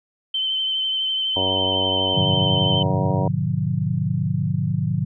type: tone with vibrato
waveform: sine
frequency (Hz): 3083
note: G7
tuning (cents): -29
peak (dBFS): -20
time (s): 0.34-2.83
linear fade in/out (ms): 5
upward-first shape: triangle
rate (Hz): 12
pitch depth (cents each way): 26
type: harmonic tone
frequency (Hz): 94.5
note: F#2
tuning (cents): +37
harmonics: 1 / 2 / 3 / 4 / 5 / 6 / 7 / 8 / 10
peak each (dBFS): -30 / -34 / -30 / -32 / -30 / -28 / -31 / -32 / -29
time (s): 1.36-3.28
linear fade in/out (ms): 5
type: chord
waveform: sine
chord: G# diminished seventh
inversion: none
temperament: just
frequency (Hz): 103.83 / 124.59 / 149.51 / 179.41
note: G#2 / B2 / D3 / F3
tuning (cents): 0 / +16 / +31 / +47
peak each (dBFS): -26 / -26 / -23 / -25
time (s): 2.14-5.05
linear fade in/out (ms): 10
effects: none